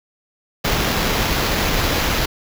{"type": "noise with sample-and-hold", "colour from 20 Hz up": "pink", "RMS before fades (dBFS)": -19, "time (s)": [0.64, 2.26], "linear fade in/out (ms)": 10, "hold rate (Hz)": 8820, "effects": []}